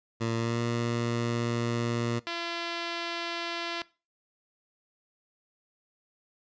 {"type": "tone with pitch glide", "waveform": "15% pulse", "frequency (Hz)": [114.8, 118.03], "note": ["A#2", "A#2"], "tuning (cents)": [-26, 22], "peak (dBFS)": -21, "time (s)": [0.2, 2.2], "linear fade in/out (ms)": 20, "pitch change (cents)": 48, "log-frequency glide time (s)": [0.36, 0.6]}
{"type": "tone", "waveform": "5% pulse", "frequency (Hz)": 340, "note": "F4", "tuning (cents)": -46, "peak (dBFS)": -20, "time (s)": [2.27, 3.82], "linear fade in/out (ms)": 0}
{"effects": ["noise-tail reverb RT60 0.3 s tail -20 dB re dry", "resampled to 16000 Hz"]}